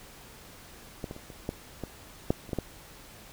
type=clicks; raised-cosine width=2 ms; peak=-20 / -24 / -30 / -30 / -17 / -21 / -10 / -30 / -17 / -15 dBFS; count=10; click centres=1.042 / 1.111 / 1.164 / 1.302 / 1.491 / 1.837 / 2.305 / 2.492 / 2.532 / 2.587 s; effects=pink hiss -50 dBFS RMS until 3.32 s